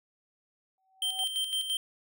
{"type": "tone with exponential growth", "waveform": "sine", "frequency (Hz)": 761, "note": "F#5", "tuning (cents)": 48, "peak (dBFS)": -37, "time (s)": [0.78, 1.24], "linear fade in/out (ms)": 1, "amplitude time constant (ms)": 100}
{"type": "tone with tremolo", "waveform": "square", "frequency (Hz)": 3136, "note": "G7", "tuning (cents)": 0, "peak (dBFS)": -28, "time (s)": [1.02, 1.77], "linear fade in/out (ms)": 2, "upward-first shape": "square", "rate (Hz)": 5.9, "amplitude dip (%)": 55}
{"effects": []}